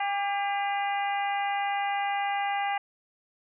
harmonic tone with a mistuned harmonic, 402.1 Hz, G4, 44 cents sharp, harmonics 2 / 3 / 4 / 5 / 6 / 7, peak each -27 / -39 / -38 / -35 / -40 / -41 dBFS, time 0-2.78 s, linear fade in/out 5 ms, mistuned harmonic 3, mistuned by -42 cents, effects none

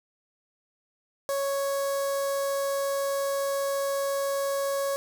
sawtooth tone with notch filter, 554.4 Hz, C#5, in tune, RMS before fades -28 dBFS, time 1.29-4.96 s, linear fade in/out 0 ms, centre 2600 Hz, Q 0.58, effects 8-bit

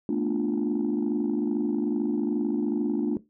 sine chord, B half-diminished seventh, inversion third, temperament equal with one note detuned, 220 / 242.4 / 293.7 / 349.2 Hz, A3 / B3 / D4 / F4, 0 / -32 / 0 / 0 cents, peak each -28 / -30 / -25 / -29 dBFS, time 0.09-3.17 s, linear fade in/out 2 ms, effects noise-tail reverb RT60 0.2 s tail -17 dB re dry + tanh soft clip ceiling -18 dBFS

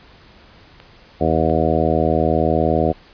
clicks, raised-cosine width 0.3 ms, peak -24 dBFS, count 2, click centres 0.801 / 1.498 s
harmonic tone, 79.9 Hz, D#2, 47 cents sharp, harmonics 1 / 2 / 3 / 4 / 5 / 6 / 7 / 8 / 9, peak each -23 / -23 / -23 / -23 / -23 / -23 / -23 / -23 / -23 dBFS, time 1.2-2.93 s, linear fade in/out 20 ms
effects pink hiss -47 dBFS RMS until 3.13 s + resampled to 11025 Hz

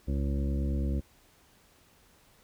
harmonic tone with a mistuned harmonic, 69.3 Hz, C#2, in tune, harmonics 1 / 2 / 3 / 4 / 5 / 7 / 8, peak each -28 / -36 / -36 / -39 / -42 / -47 / -47 dBFS, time 0.07-1.01 s, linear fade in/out 20 ms, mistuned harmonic 1, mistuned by -21 cents, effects pink hiss -62 dBFS RMS until 2.43 s

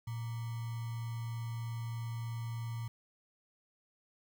sine tone with sample-and-hold, 115.4 Hz, A#2, 17 cents flat, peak -36 dBFS, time 0.07-2.88 s, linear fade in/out 5 ms, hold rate 1050 Hz, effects none

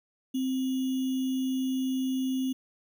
sine tone with sample-and-hold, 261.3 Hz, C4, 2 cents flat, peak -26 dBFS, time 0.34-2.53 s, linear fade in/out 10 ms, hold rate 3150 Hz, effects none

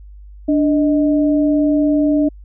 sine tone pair together, 293.7 / 623.4 Hz, D4 / D#5, 0 / +3 cents, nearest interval octave + minor second, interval 1303 cents, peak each -12 / -20 dBFS, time 0.48-2.29 s, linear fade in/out 10 ms, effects added 50 Hz sine -35 dBFS peak until 2.44 s

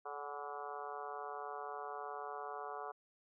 harmonic tone with a mistuned harmonic, 143.7 Hz, D3, 37 cents flat, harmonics 3 / 4 / 5 / 6 / 7 / 8 / 9 / 10, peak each -49 / -53 / -47 / -53 / -50 / -49 / -52 / -56 dBFS, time 0.05-2.92 s, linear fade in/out 10 ms, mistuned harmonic 5, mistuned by +44 cents, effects none

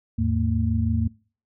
sine tone cluster, 80.8 / 106.8 / 226.8 Hz, E2 / G#2 / A#3, -34 / +49 / -47 cents, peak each -24 dBFS, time 0.18-1.08 s, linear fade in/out 10 ms, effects noise-tail reverb RT60 0.4 s tail -23 dB re dry

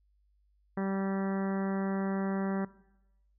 harmonic tone with a mistuned harmonic, 194 Hz, G3, 18 cents flat, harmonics 1 / 2 / 3 / 4 / 5 / 6 / 7 / 8 / 9 / 10, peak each -31 / -37 / -41 / -43 / -45 / -47 / -48 / -49 / -50 / -51 dBFS, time 0.77-2.65 s, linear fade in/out 5 ms, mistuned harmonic 8, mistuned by +19 cents, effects noise-tail reverb RT60 0.9 s tail -19 dB re dry + added 50 Hz sine -66 dBFS peak until 3.38 s

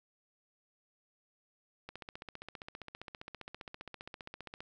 click train, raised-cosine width 0.3 ms, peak -28 dBFS, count 42, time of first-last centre 1.89-4.605 s, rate 15.1 Hz, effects none

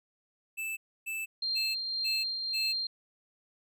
square tone bursts, 2637 Hz, E7, in tune, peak -34 dBFS, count 5, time 0.57-2.73 s, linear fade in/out 20 ms, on 200 ms, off 290 ms
sine tone with tremolo, 4186 Hz, C8, in tune, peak -28 dBFS, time 1.42-2.87 s, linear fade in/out 5 ms, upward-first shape triangle, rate 1.8 Hz, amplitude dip 45%
effects none

